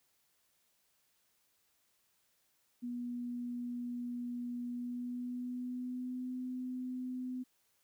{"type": "tone with pitch glide", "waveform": "sine", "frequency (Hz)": [242.8, 253.3], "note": ["B3", "B3"], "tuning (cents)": [-29, 44], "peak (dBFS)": -37, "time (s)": [2.82, 7.44], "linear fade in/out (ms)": 20, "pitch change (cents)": 73, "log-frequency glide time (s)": [4.68, 6.34], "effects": ["white hiss -75 dBFS RMS until 7.83 s"]}